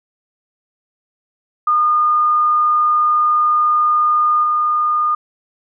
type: tone with level steps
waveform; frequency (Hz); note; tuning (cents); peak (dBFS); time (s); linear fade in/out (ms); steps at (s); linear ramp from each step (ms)
sine; 1219; D#6; -36; -11 / -13; 1.67-5.15; 5; 4.43; 10
effects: none